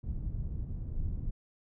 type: low-pass noise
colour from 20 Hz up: pink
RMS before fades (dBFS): -35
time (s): 0.03-1.31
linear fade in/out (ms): 10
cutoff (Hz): 120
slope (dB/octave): 12
effects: none